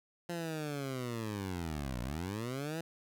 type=linear two-way sweep; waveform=15% pulse; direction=down then up; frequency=174.61 to 58.27 to 168.3 Hz; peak=-30 dBFS; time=0.29-2.81 s; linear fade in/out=5 ms; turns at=2.01 s; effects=none